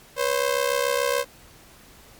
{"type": "ring-modulated tone", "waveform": "sawtooth", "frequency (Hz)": 523.3, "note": "C5", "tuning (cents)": 0, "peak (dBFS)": -14, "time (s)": [0.16, 1.25], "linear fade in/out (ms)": 50, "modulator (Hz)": 33.5, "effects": ["pink hiss -50 dBFS RMS until 2.19 s", "MP3 96 kbps"]}